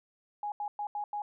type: tone bursts at uneven times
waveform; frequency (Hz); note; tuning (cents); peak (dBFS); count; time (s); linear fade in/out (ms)
sine; 829; G#5; -3; -32; 5; 0.43-0.52 / 0.6-0.68 / 0.79-0.87 / 0.95-1.04 / 1.13-1.22; 2
effects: none